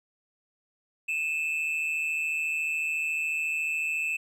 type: tone pair together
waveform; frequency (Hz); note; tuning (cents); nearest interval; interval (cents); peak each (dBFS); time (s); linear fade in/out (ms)
triangle; 2483 / 2637; D#7 / E7; -4 / 0; minor second; 104; -32 / -26; 1.08-4.17; 10
effects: none